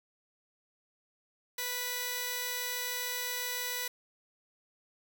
5% pulse tone pair together, 492.7 / 1970.8 Hz, B4 / B6, -4 / -4 cents, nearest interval 2 octaves, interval 2400 cents, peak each -26 dBFS, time 1.58-3.88 s, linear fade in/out 5 ms, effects none

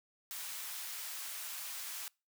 white high-pass noise, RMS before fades -43 dBFS, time 0.31-2.08 s, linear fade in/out 0 ms, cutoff 960 Hz, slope 12 dB/octave, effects noise-tail reverb RT60 0.3 s tail -26 dB re dry

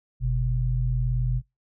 sine tone pair together, 46.97 / 125.4 Hz, F#1 / B2, +27 / +27 cents, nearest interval octave + perfect fourth, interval 1700 cents, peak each -24 dBFS, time 0.2-1.42 s, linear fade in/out 50 ms, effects noise-tail reverb RT60 0.2 s tail -24 dB re dry

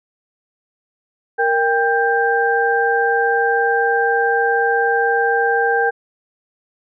sine tone cluster, 465.3 / 794 / 1581 Hz, A#4 / G5 / G6, -3 / +22 / +14 cents, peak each -18 dBFS, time 1.38-5.91 s, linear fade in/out 20 ms, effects none

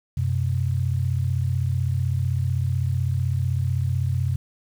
sine tone pair together, 91.7 / 127.54 Hz, F#2 / C3, -15 / -44 cents, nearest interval tritone, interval 571 cents, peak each -23 dBFS, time 0.17-4.36 s, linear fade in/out 5 ms, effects 8-bit

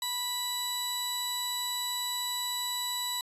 sawtooth tone pair together, 983 / 3932 Hz, B5 / B7, -8 / -8 cents, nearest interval 2 octaves, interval 2400 cents, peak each -33 / -28 dBFS, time 0.02-3.21 s, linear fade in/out 2 ms, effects resampled to 32000 Hz

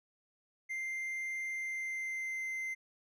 triangle tone with pitch glide, 2093 to 2076 Hz, C7 to C7, 0 to -14 cents, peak -34 dBFS, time 0.69-2.75 s, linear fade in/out 20 ms, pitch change -14 cents, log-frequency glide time 1.49-2.47 s, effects none

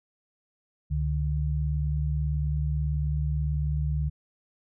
sine tone pair together, 69.99 / 148.3 Hz, C#2 / D3, +17 / +17 cents, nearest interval octave + minor second, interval 1300 cents, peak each -26 / -28 dBFS, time 0.9-4.1 s, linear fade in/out 20 ms, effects none

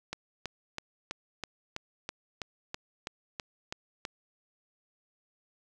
click train, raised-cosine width 0.2 ms, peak -18 dBFS, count 13, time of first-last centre 0.13-4.052 s, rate 3.06 Hz, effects none

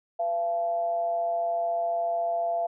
sine tone with amplitude modulation, 682 Hz, F5, 41 cents flat, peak -22 dBFS, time 0.19-2.67 s, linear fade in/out 10 ms, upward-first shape sine, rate 186 Hz, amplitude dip 50%, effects none

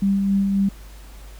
sine tone with tremolo, 197 Hz, G3, 9 cents sharp, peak -15 dBFS, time 0.02-0.69 s, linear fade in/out 5 ms, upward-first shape sine, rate 3.7 Hz, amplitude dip 30%, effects added 50 Hz sine -38 dBFS peak until 1.39 s + pink hiss -48 dBFS RMS until 1.39 s

